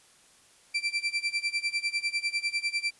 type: tone with tremolo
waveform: 30% pulse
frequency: 2349 Hz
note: D7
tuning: in tune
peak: -22 dBFS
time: 0.74-2.91 s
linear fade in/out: 10 ms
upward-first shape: sine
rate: 10 Hz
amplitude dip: 90%
effects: white hiss -59 dBFS RMS until 2.99 s + resampled to 24000 Hz